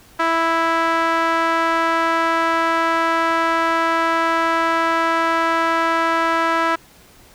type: tone with band-pass filter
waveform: sawtooth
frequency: 329.6 Hz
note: E4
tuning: in tune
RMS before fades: -18 dBFS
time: 0.19-6.76 s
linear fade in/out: 10 ms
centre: 1300 Hz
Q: 1.8
effects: pink hiss -48 dBFS RMS until 7.34 s